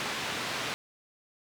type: band-pass noise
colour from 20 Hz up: white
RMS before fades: -34 dBFS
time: 0-0.74 s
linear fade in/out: 0 ms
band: 110 to 3300 Hz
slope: 12 dB/octave
effects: none